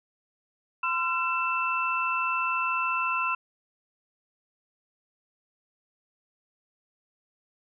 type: tone cluster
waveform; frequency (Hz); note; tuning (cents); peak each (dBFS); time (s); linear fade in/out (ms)
sine; 1025 / 1359 / 2660; C6 / F6 / E7; -36 / -48 / +15; -29; 0.83-3.35; 5
effects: none